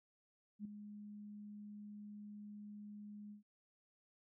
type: tone with ADSR envelope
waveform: sine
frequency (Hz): 207.7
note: G#3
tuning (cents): 0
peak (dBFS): -40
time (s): 0.59-3.43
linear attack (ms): 61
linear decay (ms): 4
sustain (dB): -9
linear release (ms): 120
effects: none